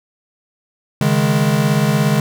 square chord, C# suspended second, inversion none, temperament equal, 138.59 / 155.56 / 207.7 Hz, C#3 / D#3 / G#3, 0 / 0 / 0 cents, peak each -18 dBFS, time 1.01-2.2 s, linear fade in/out 2 ms, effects none

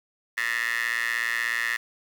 15% pulse tone with high-pass filter, 116.54 Hz, A#2, in tune, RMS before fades -27 dBFS, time 0.37-1.77 s, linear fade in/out 10 ms, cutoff 1800 Hz, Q 7.5, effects 8-bit

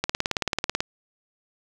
click train, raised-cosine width 0.2 ms, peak -6 dBFS, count 15, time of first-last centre 0.04-0.805 s, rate 18.3 Hz, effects 7-bit

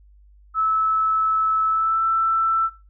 sine tone with pitch glide, 1304 to 1330.6 Hz, E6 to E6, -19 to +16 cents, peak -17 dBFS, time 0.54-2.7 s, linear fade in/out 50 ms, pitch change +35 cents, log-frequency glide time 1.68-2.04 s, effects noise-tail reverb RT60 0.3 s tail -18 dB re dry + added 50 Hz sine -48 dBFS peak until 2.89 s

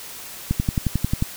click train, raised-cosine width 5 ms, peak -7 dBFS, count 9, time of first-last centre 0.51-1.224 s, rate 11.2 Hz, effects white hiss -37 dBFS RMS until 1.36 s

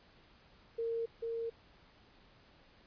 sine tone with echo, 459.4 Hz, A#4, 25 cents flat, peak -33 dBFS, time 0.78-1.06 s, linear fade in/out 10 ms, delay 440 ms, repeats 1, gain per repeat -2 dB, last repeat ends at 1.5 s, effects pink hiss -63 dBFS RMS until 2.86 s + resampled to 11025 Hz

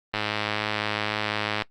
click train, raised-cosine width 0.3 ms, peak -9 dBFS, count 158, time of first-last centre 0.14-1.621 s, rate 106 Hz, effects noise-tail reverb RT60 0.1 s tail -19 dB re dry + Opus 24 kbps

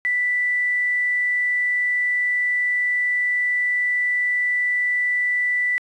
sine tone with quantisation, 1975.5 Hz, B6, in tune, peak -18 dBFS, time 0.05-5.78 s, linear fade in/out 0 ms, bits 8, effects resampled to 24000 Hz

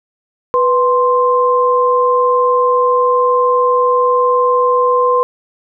sine tone pair together, 493.9 / 1046.5 Hz, B4 / C6, 0 / 0 cents, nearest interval octave + minor second, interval 1300 cents, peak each -12 dBFS, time 0.54-5.23 s, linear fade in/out 0 ms, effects none

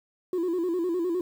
sine tone with vibrato, 349.2 Hz, F4, in tune, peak -22 dBFS, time 0.33-1.21 s, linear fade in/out 2 ms, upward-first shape square, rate 9.8 Hz, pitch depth 80 cents each way, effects tanh soft clip ceiling -23 dBFS + 9-bit

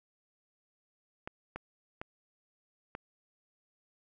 clicks, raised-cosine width 0.5 ms, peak -24 dBFS, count 4, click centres 1.275 / 1.56 / 2.015 / 2.951 s, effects none

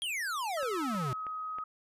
square exponential sweep, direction down, 3322 to 120 Hz, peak -33 dBFS, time 0.02-1.13 s, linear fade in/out 0 ms
sine tone with pitch glide, 1300 to 1262.3 Hz, E6 to D#6, -24 to +25 cents, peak -35 dBFS, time 0.57-1.64 s, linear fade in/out 5 ms, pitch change -51 cents, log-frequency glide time 0.9-1.28 s
click train, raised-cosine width 0.5 ms, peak -31 dBFS, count 4, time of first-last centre 0.63-1.585 s, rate 3.14 Hz
effects resampled to 32000 Hz

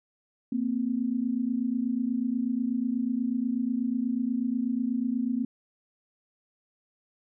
sine tone pair together, 231.2 / 259.4 Hz, A#3 / C4, -14 / -15 cents, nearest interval major second, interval 199 cents, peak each -28 dBFS, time 0.52-5.45 s, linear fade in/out 5 ms, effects none

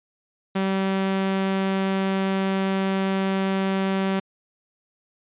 sawtooth tone, 192.5 Hz, G3, 31 cents flat, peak -17 dBFS, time 0.55-4.2 s, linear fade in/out 10 ms, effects resampled to 8000 Hz

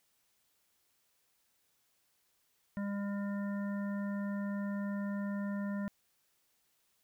harmonic tone, 201.3 Hz, G3, 46 cents sharp, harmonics 1 / 3 / 5 / 7 / 9, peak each -34 / -46 / -51 / -52 / -51 dBFS, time 2.77-5.88 s, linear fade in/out 0 ms, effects white hiss -75 dBFS RMS until 7.03 s

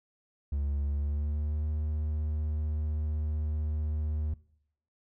triangle tone with pitch glide, 71.2 to 76.31 Hz, C#2 to D#2, +47 to -33 cents, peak -26 dBFS, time 0.52-4.34 s, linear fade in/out 5 ms, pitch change +120 cents, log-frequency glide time 0.84-1.67 s, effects noise-tail reverb RT60 0.7 s tail -21 dB re dry

